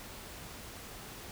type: silence
effects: pink hiss -47 dBFS RMS until 1.31 s